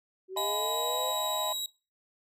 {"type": "linear sweep", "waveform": "sine", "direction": "up", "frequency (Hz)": [370, 530], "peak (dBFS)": -36, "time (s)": [0.28, 1.14], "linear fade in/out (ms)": 50}
{"type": "chord", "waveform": "triangle", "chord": "F half-diminished seventh", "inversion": "third", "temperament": "just", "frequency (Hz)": [628.6, 698.5, 838.1, 1005.8], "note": ["Eb5", "F5", "Ab5", "Cb6"], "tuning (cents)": [18, 0, 16, 31], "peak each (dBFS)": [-34, -39, -35, -33], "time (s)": [0.36, 1.53], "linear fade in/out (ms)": 5}
{"type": "tone with vibrato", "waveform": "sawtooth", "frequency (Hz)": 3850, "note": "B7", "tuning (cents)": -45, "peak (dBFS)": -29, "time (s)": [0.37, 1.66], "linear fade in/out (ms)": 2, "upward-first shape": "triangle", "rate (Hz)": 13, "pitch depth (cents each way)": 9}
{"effects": ["noise-tail reverb RT60 0.3 s tail -20 dB re dry"]}